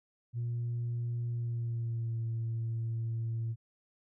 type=tone with pitch glide; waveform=sine; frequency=118.9 to 114.25 Hz; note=A#2 to A#2; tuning=+35 to -34 cents; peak=-30 dBFS; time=0.33-3.56 s; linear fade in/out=50 ms; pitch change=-69 cents; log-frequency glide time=1.29-2.21 s; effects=tanh soft clip ceiling -29 dBFS